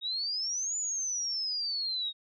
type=exponential two-way sweep; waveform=sine; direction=up then down; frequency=3729 to 7040 to 3729 Hz; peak=-30 dBFS; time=0.01-2.13 s; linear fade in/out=50 ms; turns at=0.77 s; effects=none